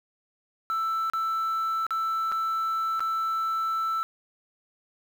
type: tone with dropouts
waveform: sine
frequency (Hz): 1325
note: E6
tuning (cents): +9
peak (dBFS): -22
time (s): 0.7-4.03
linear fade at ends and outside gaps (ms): 0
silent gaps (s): 1.099-1.135 / 1.866-1.907 / 2.317-2.322 / 2.995-3.005
effects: tanh soft clip ceiling -24 dBFS + 8-bit